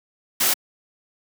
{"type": "noise", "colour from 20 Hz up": "white", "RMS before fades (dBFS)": -19, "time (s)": [0.4, 0.54], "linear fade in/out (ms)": 10, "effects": ["high-pass 200 Hz 12 dB/octave"]}